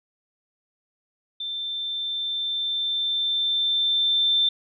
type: tone with level ramp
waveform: sine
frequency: 3560 Hz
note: A7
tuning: 20 cents sharp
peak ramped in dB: -28 to -17 dBFS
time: 1.4-4.49 s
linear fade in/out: 5 ms
effects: none